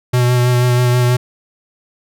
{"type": "tone with vibrato", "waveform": "square", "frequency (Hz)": 123.47, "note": "B2", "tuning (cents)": 0, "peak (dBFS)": -11, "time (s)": [0.13, 1.17], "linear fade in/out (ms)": 10, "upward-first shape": "sine", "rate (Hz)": 6.2, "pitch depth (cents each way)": 18, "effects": []}